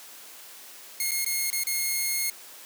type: tone with dropouts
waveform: 5% pulse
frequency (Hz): 2154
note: C7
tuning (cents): +50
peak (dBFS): -15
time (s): 1-2.3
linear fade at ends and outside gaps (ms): 2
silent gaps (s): 1.11-1.116 / 1.247-1.262 / 1.503-1.528 / 1.636-1.669
effects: white hiss -46 dBFS RMS until 2.65 s + high-pass 300 Hz 12 dB/octave